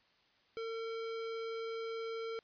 square tone, 453.1 Hz, A#4, 49 cents flat, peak -39 dBFS, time 0.57-2.39 s, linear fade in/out 0 ms, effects white hiss -70 dBFS RMS until 2.43 s + resampled to 11025 Hz

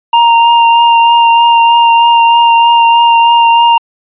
square tone with vibrato, 932.3 Hz, A#5, in tune, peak -4 dBFS, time 0.13-3.78 s, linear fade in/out 5 ms, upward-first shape triangle, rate 3.2 Hz, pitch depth 14 cents each way, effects resampled to 8000 Hz

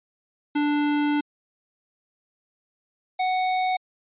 square tone pair in turn, 293.7 / 741.6 Hz, D4 / F#5, 0 / +4 cents, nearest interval octave + major third, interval 1604 cents, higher second, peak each -21 / -22 dBFS, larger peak first, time 0.55-1.21 / 3.19-3.77 s, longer first, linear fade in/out 10 ms, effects resampled to 8000 Hz

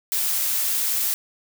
blue noise, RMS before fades -23 dBFS, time 0.12-1.14 s, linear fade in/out 0 ms, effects none

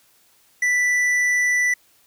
sine tone with tanh clipping, 1975.5 Hz, B6, in tune, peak -18 dBFS, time 0.62-1.74 s, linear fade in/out 5 ms, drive 9 dB, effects white hiss -58 dBFS RMS until 2.06 s

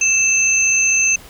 sine tone pair together, 2637 / 6272 Hz, E7 / G8, 0 / 0 cents, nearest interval octave + minor third, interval 1500 cents, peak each -15 dBFS, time 0.01-1.16 s, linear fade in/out 5 ms, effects pink hiss -41 dBFS RMS until 1.29 s

